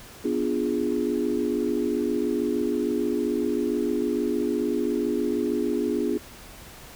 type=chord; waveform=sine; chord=B diminished seventh; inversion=none; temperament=equal; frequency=246.9 / 293.7 / 349.2 / 415.3 Hz; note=B3 / D4 / F4 / Ab4; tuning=0 / 0 / 0 / 0 cents; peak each=-28 / -28 / -28 / -28 dBFS; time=0.24-6.18 s; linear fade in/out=10 ms; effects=pink hiss -45 dBFS RMS until 6.95 s